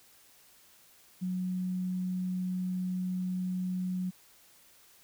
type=tone; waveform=sine; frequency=183.4 Hz; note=F#3; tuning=15 cents flat; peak=-30 dBFS; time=1.21-4.11 s; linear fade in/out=20 ms; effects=white hiss -60 dBFS RMS until 5.03 s